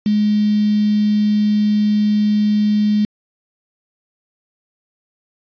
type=tone with quantisation; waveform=sine; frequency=210 Hz; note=G#3; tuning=19 cents sharp; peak=-12 dBFS; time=0.06-3.05 s; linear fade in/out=2 ms; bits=5; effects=resampled to 11025 Hz